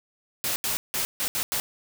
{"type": "noise bursts at uneven times", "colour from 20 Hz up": "white", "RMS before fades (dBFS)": -27, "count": 6, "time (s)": [[0.44, 0.56], [0.64, 0.77], [0.94, 1.05], [1.2, 1.28], [1.35, 1.43], [1.52, 1.6]], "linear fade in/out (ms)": 0, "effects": []}